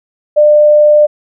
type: tone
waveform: sine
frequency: 598 Hz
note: D5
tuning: 31 cents sharp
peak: -3 dBFS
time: 0.36-1.07 s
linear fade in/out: 20 ms
effects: none